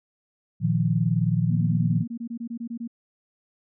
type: chord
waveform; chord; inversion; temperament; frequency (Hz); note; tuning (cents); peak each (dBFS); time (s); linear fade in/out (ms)
sine; Bb suspended fourth; none; equal; 116.54 / 155.56 / 174.61; Bb2 / Eb3 / F3; 0 / 0 / 0; -24; 0.6-2.05; 50
type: tone bursts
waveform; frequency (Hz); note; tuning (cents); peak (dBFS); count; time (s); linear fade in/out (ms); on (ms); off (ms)
sine; 233.6; A#3; +4; -29; 14; 1.5-2.877; 10; 77; 23
effects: none